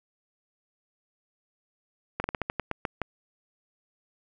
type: slowing click train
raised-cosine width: 0.5 ms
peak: -13 dBFS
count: 10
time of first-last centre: 2.2-3.017 s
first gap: 41 ms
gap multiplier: 1.19
effects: none